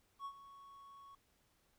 triangle tone with ADSR envelope, 1110 Hz, C#6, 2 cents sharp, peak -39 dBFS, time 0.19-1.15 s, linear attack 62 ms, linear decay 71 ms, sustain -14 dB, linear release 3 ms, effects pink hiss -75 dBFS RMS until 1.78 s

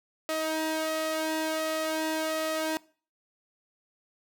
sawtooth tone with flanger, 316 Hz, D#4, 27 cents sharp, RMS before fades -30 dBFS, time 0.29-2.77 s, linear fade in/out 0 ms, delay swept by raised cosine 1.5 to 2.04 ms, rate 1.4 Hz, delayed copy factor +0.6, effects noise-tail reverb RT60 0.4 s tail -21 dB re dry

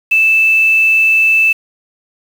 sine tone with quantisation, 2637 Hz, E7, in tune, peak -7 dBFS, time 0.11-1.53 s, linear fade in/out 10 ms, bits 5, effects none

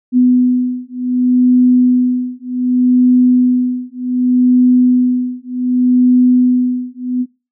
sine beating tone pair, 249.6 / 250.26 Hz, B3 / B3, +19 / +23 cents, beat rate 0.66 Hz, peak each -12 dBFS, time 0.12-7.26 s, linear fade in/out 50 ms, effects noise-tail reverb RT60 0.3 s tail -20 dB re dry

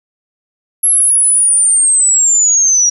sine linear sweep, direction down, 11250 to 5700 Hz, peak -7 dBFS, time 0.83-2.9 s, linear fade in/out 10 ms, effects none

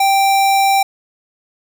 square tone, 784 Hz, G5, in tune, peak -11 dBFS, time 0-0.83 s, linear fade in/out 5 ms, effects none

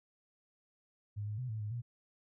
sine tone with pitch steps, 103.6 / 105.5 / 126.5 / 109.4 / 105.1 / 119.5 Hz, G#2 / G#2 / B2 / A2 / G#2 / A#2, -4 / +28 / +42 / -9 / +21 / +43 cents, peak -36 dBFS, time 1.16-1.82 s, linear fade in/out 20 ms, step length 110 ms, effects none

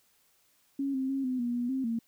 sine tone with pitch steps, 276.1 / 263.7 / 271.1 / 255.1 / 240.2 / 242.3 / 264.3 / 229.6 Hz, C#4 / C4 / C#4 / C4 / B3 / B3 / C4 / A#3, -7 / +14 / -38 / -44 / -48 / -33 / +18 / -26 cents, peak -28 dBFS, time 0.79-1.99 s, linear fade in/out 5 ms, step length 150 ms, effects white hiss -68 dBFS RMS until 2.07 s

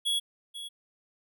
square tone with echo, 3349 Hz, G#7, 14 cents sharp, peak -26 dBFS, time 0.05-0.2 s, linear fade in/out 20 ms, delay 490 ms, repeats 1, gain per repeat -12 dB, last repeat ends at 0.69 s, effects none

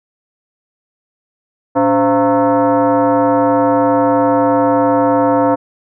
sine tone with frequency modulation, 116.54 Hz, A#2, in tune, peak -9 dBFS, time 1.75-5.56 s, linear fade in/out 20 ms, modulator 402 Hz, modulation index 2.2, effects none

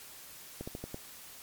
slowing click train, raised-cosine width 2 ms, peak -25 dBFS, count 5, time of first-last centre 0.61-0.944 s, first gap 65 ms, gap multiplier 1.17, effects white hiss -50 dBFS RMS until 1.42 s + MP3 96 kbps

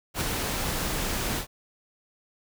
pink noise with ADSR envelope, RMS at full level -26 dBFS, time 0.14-1.47 s, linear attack 70 ms, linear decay 8 ms, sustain -3 dB, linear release 94 ms, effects none

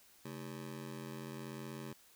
25% pulse ring-modulated tone, 176.6 Hz, F3, 20 cents sharp, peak -37 dBFS, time 0.25-1.93 s, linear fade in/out 5 ms, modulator 40.4 Hz, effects white hiss -64 dBFS RMS until 2.15 s

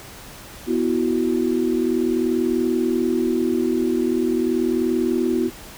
sine chord, B suspended fourth, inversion none, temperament equal, 246.9 / 329.6 / 370 Hz, B3 / E4 / F#4, 0 / 0 / 0 cents, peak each -22 dBFS, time 0.66-5.51 s, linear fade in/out 50 ms, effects pink hiss -40 dBFS RMS until 5.77 s

